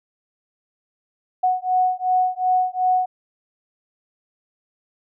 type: beating tone pair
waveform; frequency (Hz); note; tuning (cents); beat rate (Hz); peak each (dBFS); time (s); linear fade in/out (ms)
sine; 736 / 738.7; F#5 / F#5; -9 / -3; 2.7; -20; 1.43-3.06; 10
effects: none